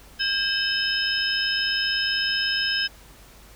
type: tone cluster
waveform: sine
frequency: 1604 / 2607 / 3036 / 3728 / 5150 Hz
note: G6 / E7 / F#7 / A#7 / E8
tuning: +39 / -20 / +44 / -1 / -41 cents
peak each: -26 / -33 / -27 / -35 / -26 dBFS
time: 0.19-2.88 s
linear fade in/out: 20 ms
effects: added 50 Hz sine -50 dBFS peak until 3.55 s + pink hiss -50 dBFS RMS until 3.55 s